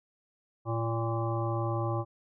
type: harmonic tone with a mistuned harmonic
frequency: 115.1 Hz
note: A#2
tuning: 22 cents flat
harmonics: 1 / 3 / 5 / 7 / 9 / 10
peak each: -30 / -35 / -37 / -38 / -40 / -40 dBFS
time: 0.65-2.05 s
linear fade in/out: 50 ms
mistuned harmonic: 3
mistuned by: -16 cents
effects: none